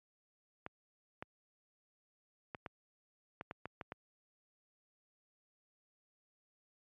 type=clicks; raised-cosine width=0.5 ms; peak=-27 dBFS; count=9; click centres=0.664 / 1.225 / 2.548 / 2.662 / 3.411 / 3.511 / 3.656 / 3.812 / 3.921 s; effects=high-pass 80 Hz 12 dB/octave + MP3 96 kbps